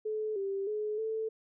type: tone with pitch steps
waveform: sine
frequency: 431.1 / 392.3 / 424.3 / 441.4 Hz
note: A4 / G4 / G#4 / A4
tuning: -35 / +1 / +37 / +5 cents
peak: -31 dBFS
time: 0.05-1.29 s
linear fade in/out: 10 ms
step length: 310 ms
effects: none